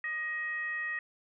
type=tone with frequency modulation; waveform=sine; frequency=1885 Hz; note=A#6; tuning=19 cents sharp; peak=-32 dBFS; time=0.04-0.99 s; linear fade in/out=2 ms; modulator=657 Hz; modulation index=0.44; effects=none